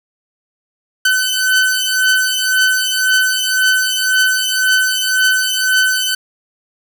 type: beating tone pair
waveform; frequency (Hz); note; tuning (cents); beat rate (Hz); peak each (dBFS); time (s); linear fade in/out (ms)
sawtooth; 1516 / 1517.9; F#6 / F#6; +42 / +44; 1.9; -11 / -12; 1.05-6.15; 5
effects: none